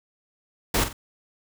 pink noise with echo, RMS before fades -22 dBFS, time 0.74-0.84 s, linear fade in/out 5 ms, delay 45 ms, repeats 2, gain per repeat -9 dB, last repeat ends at 0.93 s, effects none

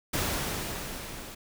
pink noise with level ramp, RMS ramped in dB -28 to -43 dBFS, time 0.13-1.35 s, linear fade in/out 10 ms, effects none

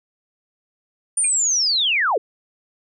sine linear sweep, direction down, 9360 to 365.8 Hz, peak -16 dBFS, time 1.17-2.18 s, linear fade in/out 5 ms
sine tone with exponential decay, 2414 Hz, D7, 47 cents sharp, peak -22 dBFS, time 1.24-1.32 s, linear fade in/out 5 ms, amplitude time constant 16 ms
effects none

